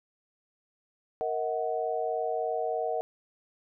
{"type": "chord", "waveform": "sine", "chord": "D# minor", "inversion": "second", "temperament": "equal with one note detuned", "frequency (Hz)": [466.2, 636.8, 740], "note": ["A#4", "D#5", "F#5"], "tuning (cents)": [0, 40, 0], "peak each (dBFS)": -32, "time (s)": [1.21, 3.01], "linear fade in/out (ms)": 0, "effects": []}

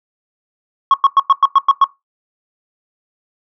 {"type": "tone bursts", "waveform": "sine", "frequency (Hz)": 1100, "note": "C#6", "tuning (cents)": -14, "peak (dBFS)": -3, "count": 8, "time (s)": [0.91, 1.842], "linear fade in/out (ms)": 2, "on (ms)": 29, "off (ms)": 100, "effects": ["noise-tail reverb RT60 0.2 s tail -20 dB re dry", "tanh soft clip ceiling -4 dBFS"]}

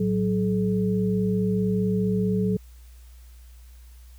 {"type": "tone cluster", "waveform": "sine", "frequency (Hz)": [111, 186.4, 427.8], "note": ["A2", "F#3", "A4"], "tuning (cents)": [16, 13, -49], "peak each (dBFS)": [-29, -22, -27], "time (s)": [0, 2.57], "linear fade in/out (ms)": 5, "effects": ["added 60 Hz sine -44 dBFS peak until 4.18 s", "white hiss -59 dBFS RMS until 4.18 s"]}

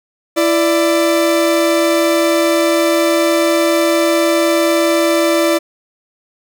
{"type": "tone pair together", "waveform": "40% pulse", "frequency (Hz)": [333.5, 587.3], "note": ["E4", "D5"], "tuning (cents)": [20, 0], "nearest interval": "minor seventh", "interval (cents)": 980, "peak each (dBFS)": -13, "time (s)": [0.36, 5.59], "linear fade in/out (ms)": 20, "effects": []}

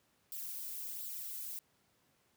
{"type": "noise with flanger", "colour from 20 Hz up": "violet", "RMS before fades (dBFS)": -43, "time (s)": [0.32, 1.59], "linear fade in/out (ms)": 0, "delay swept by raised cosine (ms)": [0.23, 2.03], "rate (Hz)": 1.4, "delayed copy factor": 0.5, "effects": ["pink hiss -73 dBFS RMS until 2.36 s", "high-pass 100 Hz 12 dB/octave"]}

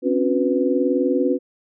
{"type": "tone cluster", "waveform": "sine", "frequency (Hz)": [263.2, 283.3, 361.2, 496.7], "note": ["C4", "C#4", "F#4", "B4"], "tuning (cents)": [10, 38, -42, 10], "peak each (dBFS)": -22, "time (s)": [0.02, 1.39], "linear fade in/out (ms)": 50, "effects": []}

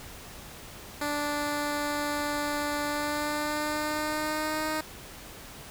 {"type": "tone with pitch glide", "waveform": "10% pulse", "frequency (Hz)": [293, 310.4], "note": ["D4", "D#4"], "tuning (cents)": [-4, -4], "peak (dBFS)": -20, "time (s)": [1.01, 4.81], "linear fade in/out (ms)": 5, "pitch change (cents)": 100, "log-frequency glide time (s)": [2.85, 4.67], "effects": ["pink hiss -45 dBFS RMS until 5.7 s"]}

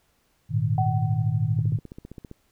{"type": "chord", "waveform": "sine", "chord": "Ab suspended second", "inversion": "none", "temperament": "equal with one note detuned", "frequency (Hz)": [103.83, 116.54, 153.69], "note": ["Ab2", "Bb2", "Eb3"], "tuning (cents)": [0, 0, -21], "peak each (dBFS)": [-26, -24, -26], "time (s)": [0.49, 1.8], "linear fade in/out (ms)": 50}
{"type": "tone with exponential decay", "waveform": "sine", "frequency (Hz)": 754, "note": "F#5", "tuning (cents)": 32, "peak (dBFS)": -22, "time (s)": [0.78, 1.61], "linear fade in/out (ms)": 2, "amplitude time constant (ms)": 180}
{"type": "click train", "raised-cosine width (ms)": 3, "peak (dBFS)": -26, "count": 12, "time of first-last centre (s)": [1.59, 2.314], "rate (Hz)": 15.2}
{"effects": ["pink hiss -67 dBFS RMS until 2.51 s"]}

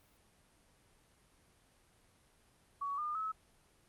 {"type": "tone with pitch steps", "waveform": "sine", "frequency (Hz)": [1126, 1210, 1293], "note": ["C#6", "D#6", "E6"], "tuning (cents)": [27, -49, -34], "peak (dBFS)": -35, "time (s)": [2.81, 3.32], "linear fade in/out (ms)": 10, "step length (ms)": 170, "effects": ["pink hiss -68 dBFS RMS until 3.88 s", "Opus 32 kbps"]}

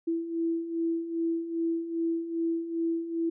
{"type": "beating tone pair", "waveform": "sine", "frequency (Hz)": [330, 332.5], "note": ["E4", "E4"], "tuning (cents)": [2, 15], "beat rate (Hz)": 2.5, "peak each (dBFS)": [-34, -28], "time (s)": [0.07, 3.3], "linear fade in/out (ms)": 10, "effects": []}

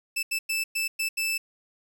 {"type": "tone bursts at uneven times", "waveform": "sawtooth", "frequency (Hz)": 2637, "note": "E7", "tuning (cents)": 0, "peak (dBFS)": -22, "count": 6, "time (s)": [[0.16, 0.23], [0.31, 0.39], [0.49, 0.64], [0.75, 0.88], [0.99, 1.09], [1.17, 1.38]], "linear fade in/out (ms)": 10, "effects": ["9-bit"]}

